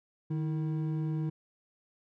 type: tone pair together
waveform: triangle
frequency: 153.79 / 322.5 Hz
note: D#3 / E4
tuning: -20 / -38 cents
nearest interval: octave + minor second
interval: 1282 cents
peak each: -28 / -36 dBFS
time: 0.3-1.3 s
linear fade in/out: 10 ms
effects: none